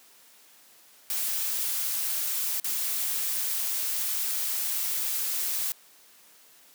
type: noise with dropouts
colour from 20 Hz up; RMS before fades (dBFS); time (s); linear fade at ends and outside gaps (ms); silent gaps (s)
blue; -29; 1.1-5.72; 1; 2.6-2.644
effects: white hiss -56 dBFS RMS until 6.74 s + high-pass 200 Hz 12 dB/octave